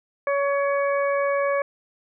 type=harmonic tone; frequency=562 Hz; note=C#5; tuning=24 cents sharp; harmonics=1 / 2 / 3 / 4; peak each=-21 / -27 / -31 / -33 dBFS; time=0.27-1.62 s; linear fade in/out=2 ms; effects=none